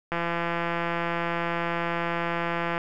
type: click train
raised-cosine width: 0.5 ms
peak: -13 dBFS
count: 453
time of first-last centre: 0.12-2.779 s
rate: 170 Hz
effects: none